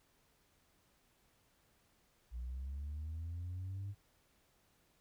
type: linear sweep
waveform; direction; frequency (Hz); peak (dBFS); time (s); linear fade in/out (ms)
sine; up; 57.9 to 101.5; -38; 2.31-3.95; 50
effects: tanh soft clip ceiling -38 dBFS + pink hiss -73 dBFS RMS until 5 s